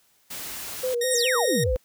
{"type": "noise", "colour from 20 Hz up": "white", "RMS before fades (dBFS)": -35, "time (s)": [0.3, 0.95], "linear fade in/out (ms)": 10}
{"type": "tone with vibrato", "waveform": "sine", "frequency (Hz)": 493.9, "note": "B4", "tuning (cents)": 0, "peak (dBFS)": -23, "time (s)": [0.83, 1.77], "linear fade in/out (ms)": 10, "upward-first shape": "square", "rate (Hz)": 4.8, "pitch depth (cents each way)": 57}
{"type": "tone", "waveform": "10% pulse", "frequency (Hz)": 1864.7, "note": "A#6", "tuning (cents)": 0, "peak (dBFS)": -17, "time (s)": [1.01, 1.64], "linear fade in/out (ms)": 5}
{"type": "exponential sweep", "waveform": "sine", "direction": "down", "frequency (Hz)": [9920, 44], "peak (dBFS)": -23, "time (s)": [1.11, 1.76], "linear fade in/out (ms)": 0}
{"effects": ["white hiss -63 dBFS RMS until 1.84 s"]}